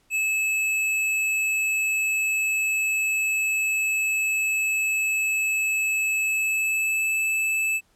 square tone with pitch glide, 2600 to 2621 Hz, E7 to E7, -24 to -11 cents, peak -22 dBFS, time 0.1-7.81 s, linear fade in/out 50 ms, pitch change +13 cents, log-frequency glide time 6.23-7.16 s, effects pink hiss -64 dBFS RMS until 7.95 s + low-pass 12000 Hz 12 dB/octave

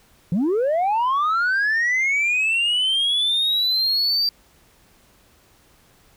sine linear sweep, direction up, 155.56 to 4699 Hz, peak -15 dBFS, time 0.32-4.29 s, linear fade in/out 2 ms, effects tanh soft clip ceiling -16 dBFS + pink hiss -56 dBFS RMS until 6.16 s

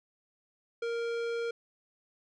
sine tone with tanh clipping, 466.2 Hz, A#4, in tune, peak -33 dBFS, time 0.82-1.51 s, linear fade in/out 5 ms, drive 17 dB, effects none

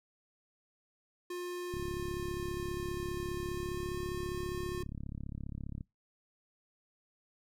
square tone with pitch glide, 355.7 to 359.8 Hz, F4 to F#4, +32 to -48 cents, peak -38 dBFS, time 1.3-4.83 s, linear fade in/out 5 ms, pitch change +20 cents, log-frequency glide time 3.4-4 s
click train, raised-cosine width 5 ms, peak -29 dBFS, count 143, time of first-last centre 1.74-5.809 s, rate 34.9 Hz
effects noise-tail reverb RT60 0.2 s tail -24 dB re dry

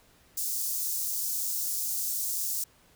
white high-pass noise, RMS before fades -31 dBFS, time 0.37-2.64 s, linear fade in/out 5 ms, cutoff 5500 Hz, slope 24 dB/octave, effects pink hiss -61 dBFS RMS until 2.95 s

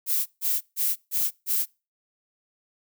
violet noise bursts, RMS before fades -24 dBFS, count 5, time 0.06-1.66 s, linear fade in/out 50 ms, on 200 ms, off 150 ms, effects noise-tail reverb RT60 0.3 s tail -25 dB re dry

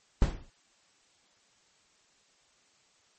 brown noise with exponential decay, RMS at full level -21 dBFS, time 0.22-0.5 s, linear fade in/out 2 ms, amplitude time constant 60 ms, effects white hiss -66 dBFS RMS until 3.18 s + MP3 32 kbps

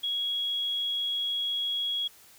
sine tone, 3322 Hz, G#7, in tune, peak -27 dBFS, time 0.03-2.08 s, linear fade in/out 10 ms, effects white hiss -55 dBFS RMS until 2.38 s

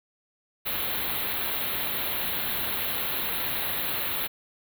white band-stop noise, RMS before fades -29 dBFS, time 0.65-4.28 s, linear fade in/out 20 ms, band 4200 to 11000 Hz, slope 96 dB/octave, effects none

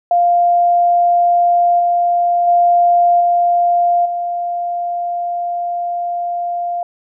sine tone with level steps, 698.5 Hz, F5, in tune, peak -9 / -11 / -8 / -10 / -17 dBFS, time 0.11-6.83 s, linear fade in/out 2 ms, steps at 1.79 / 2.47 / 3.2 / 4.05 s, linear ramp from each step 10 ms, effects none

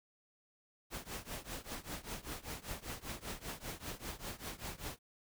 pink noise with tremolo, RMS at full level -41 dBFS, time 0.9-4.99 s, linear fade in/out 50 ms, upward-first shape triangle, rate 5.1 Hz, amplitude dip 95%, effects none

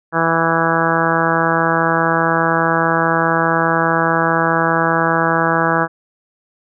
harmonic tone, 164.81 Hz, E3, in tune, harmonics 1 / 2 / 3 / 4 / 5 / 6 / 7 / 8 / 9 / 10, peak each -22 / -22 / -22 / -22 / -22 / -22 / -22 / -22 / -22 / -22 dBFS, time 0.12-5.88 s, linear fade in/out 50 ms, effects none

